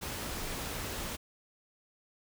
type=noise; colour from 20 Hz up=pink; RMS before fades=-38 dBFS; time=0.01-1.17 s; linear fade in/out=20 ms; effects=none